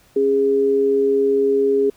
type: tone pair together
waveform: sine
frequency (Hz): 273.2 / 411.2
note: C#4 / G#4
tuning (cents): -25 / -17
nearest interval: perfect fifth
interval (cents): 708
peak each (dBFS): -23 / -14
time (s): 0.16-1.9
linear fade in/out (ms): 5
effects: pink hiss -54 dBFS RMS until 1.96 s